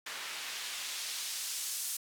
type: noise with band-pass filter sweep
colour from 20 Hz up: white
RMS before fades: -39 dBFS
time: 0.06-1.97 s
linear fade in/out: 5 ms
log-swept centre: 1700 to 8700 Hz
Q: 0.74
effects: none